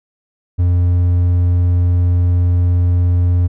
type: tone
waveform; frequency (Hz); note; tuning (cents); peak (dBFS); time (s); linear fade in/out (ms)
triangle; 88.3; F2; +20; -8; 0.58-3.48; 20
effects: none